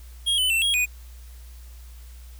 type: tone with pitch steps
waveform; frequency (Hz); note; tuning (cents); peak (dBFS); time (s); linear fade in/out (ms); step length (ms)
square; 3268 / 3015 / 2687 / 3289 / 2475; G#7 / F#7 / E7 / G#7 / D#7; -29 / +32 / +33 / -18 / -10; -20; 0.26-0.86; 20; 120
effects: added 60 Hz sine -40 dBFS peak until 2.39 s + white hiss -54 dBFS RMS until 2.39 s